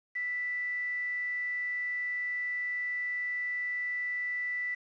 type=tone with quantisation; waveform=sine; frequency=1975.5 Hz; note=B6; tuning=in tune; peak=-30 dBFS; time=0.15-4.75 s; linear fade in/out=10 ms; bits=8; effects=low-pass 3000 Hz 12 dB/octave